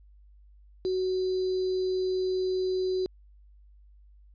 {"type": "tone with sample-and-hold", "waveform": "sine", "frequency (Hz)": 372.4, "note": "F#4", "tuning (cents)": 11, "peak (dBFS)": -25, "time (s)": [0.85, 3.06], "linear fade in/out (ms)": 0, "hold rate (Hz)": 4410, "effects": ["added 50 Hz sine -52 dBFS peak until 4.34 s", "resampled to 11025 Hz"]}